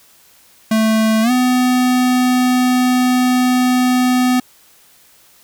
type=tone with pitch glide; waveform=square; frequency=220 to 251.3 Hz; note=A3 to B3; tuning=0 to +30 cents; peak=-12 dBFS; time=0.71-4.4 s; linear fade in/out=5 ms; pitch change=+230 cents; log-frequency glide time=1.22-1.31 s; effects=white hiss -49 dBFS RMS until 5.43 s